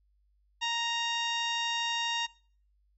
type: harmonic tone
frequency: 932.3 Hz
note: A#5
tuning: in tune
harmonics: 1 / 2 / 3 / 4 / 5 / 6 / 7 / 8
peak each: -34 / -37 / -34 / -34 / -48 / -42 / -48 / -51 dBFS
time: 0.61-2.27 s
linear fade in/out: 20 ms
effects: noise-tail reverb RT60 0.5 s tail -23 dB re dry + added 50 Hz sine -66 dBFS peak until 2.97 s